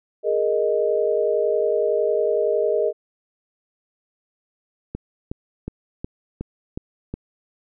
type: chord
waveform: sine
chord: Ab suspended second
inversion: none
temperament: equal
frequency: 415.3 / 466.2 / 622.3 Hz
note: Ab4 / Bb4 / Eb5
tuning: 0 / 0 / 0 cents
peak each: -22 dBFS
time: 0.23-2.93 s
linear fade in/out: 50 ms
type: click train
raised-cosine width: 3 ms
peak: -15 dBFS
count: 7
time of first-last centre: 4.95-7.14 s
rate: 2.74 Hz
effects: none